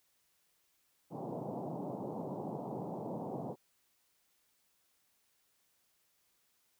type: band-pass noise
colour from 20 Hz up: pink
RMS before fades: -41 dBFS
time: 1.1-3.56 s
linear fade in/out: 50 ms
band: 130 to 910 Hz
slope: 48 dB/octave
effects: white hiss -75 dBFS RMS until 6.79 s